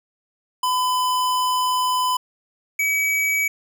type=tone pair in turn; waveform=square; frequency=1007 / 2278 Hz; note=B5 / C#7; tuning=+33 / +47 cents; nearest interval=octave + major second; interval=1414 cents; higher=second; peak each=-19 dBFS; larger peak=neither; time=0.63-2.17 / 2.79-3.48 s; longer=first; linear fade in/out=5 ms; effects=none